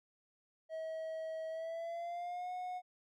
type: tone with pitch glide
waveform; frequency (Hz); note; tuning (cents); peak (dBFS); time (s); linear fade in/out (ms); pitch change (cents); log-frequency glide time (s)
triangle; 641 to 727.9; E5 to F#5; -49 to -29; -37; 0.69-2.82; 50; +220; 1.49-2.52
effects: none